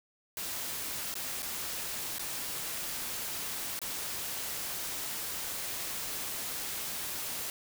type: noise with dropouts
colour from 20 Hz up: white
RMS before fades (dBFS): -37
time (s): 0.37-7.5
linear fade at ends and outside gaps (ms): 1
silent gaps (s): 1.141-1.154 / 1.422-1.428 / 2.184-2.194 / 3.791-3.816
effects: none